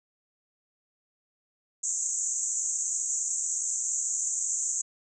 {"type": "band-pass noise", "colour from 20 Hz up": "white", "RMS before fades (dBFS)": -30, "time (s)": [1.83, 4.82], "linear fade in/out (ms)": 10, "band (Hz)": [6400, 7700], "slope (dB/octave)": 96, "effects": []}